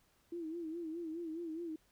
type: tone with vibrato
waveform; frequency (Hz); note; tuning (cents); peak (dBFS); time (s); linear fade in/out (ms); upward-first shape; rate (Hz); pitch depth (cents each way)
sine; 329.6; E4; 0; -39; 0.32-1.76; 5; sine; 4.8; 92
effects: pink hiss -72 dBFS RMS until 1.91 s